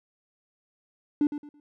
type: tone with echo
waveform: triangle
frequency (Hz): 293.7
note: D4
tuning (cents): 0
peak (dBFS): -16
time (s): 1.21-1.27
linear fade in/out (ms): 2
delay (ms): 110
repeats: 3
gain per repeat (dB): -12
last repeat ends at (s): 1.6
effects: tanh soft clip ceiling -16 dBFS